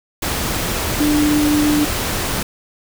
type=tone in noise; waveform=sine; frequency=297.5 Hz; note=D4; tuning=22 cents sharp; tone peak=-13 dBFS; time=1-1.85 s; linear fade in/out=5 ms; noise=pink; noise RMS=-21 dBFS; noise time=0.22-2.43 s; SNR=+5 dB; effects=none